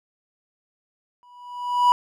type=tone with exponential growth; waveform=triangle; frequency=979 Hz; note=B5; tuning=15 cents flat; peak=-9 dBFS; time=1.23-1.92 s; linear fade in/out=0 ms; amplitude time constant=150 ms; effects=none